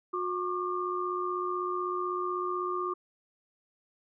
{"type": "tone cluster", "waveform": "sine", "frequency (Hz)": [361, 1099, 1195], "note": ["F#4", "C#6", "D6"], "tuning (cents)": [-43, -15, 30], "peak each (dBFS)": [-33, -36, -33], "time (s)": [0.13, 2.94], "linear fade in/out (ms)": 10, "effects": []}